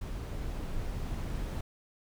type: noise with level ramp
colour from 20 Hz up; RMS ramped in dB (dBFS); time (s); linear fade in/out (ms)
brown; -37 to -34; 0.01-1.61; 5
effects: none